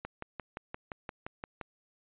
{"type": "click train", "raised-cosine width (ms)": 0.5, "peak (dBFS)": -23, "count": 10, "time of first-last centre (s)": [0.05, 1.613], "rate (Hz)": 5.76, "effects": ["resampled to 8000 Hz"]}